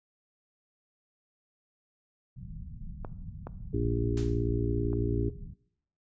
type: low-pass noise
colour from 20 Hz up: pink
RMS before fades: -42 dBFS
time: 2.36-5.54 s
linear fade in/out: 5 ms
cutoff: 200 Hz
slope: 48 dB/octave
type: clicks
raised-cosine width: 1 ms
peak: -24 / -24 / -31 dBFS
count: 3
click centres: 3.048 / 3.47 / 4.931 s
type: harmonic tone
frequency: 58 Hz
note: A#1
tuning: 8 cents flat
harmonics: 1 / 2 / 4 / 5 / 6 / 7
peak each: -32 / -31 / -38 / -34 / -36 / -35 dBFS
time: 3.73-5.3 s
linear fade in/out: 10 ms
type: noise with exponential decay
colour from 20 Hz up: white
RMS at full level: -40 dBFS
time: 4.17-4.48 s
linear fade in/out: 2 ms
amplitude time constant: 66 ms
effects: noise-tail reverb RT60 0.7 s tail -20 dB re dry + resampled to 16000 Hz